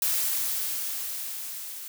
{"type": "noise with level ramp", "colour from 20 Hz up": "blue", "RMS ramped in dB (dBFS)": [-25, -39], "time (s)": [0.02, 1.88], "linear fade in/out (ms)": 2, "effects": []}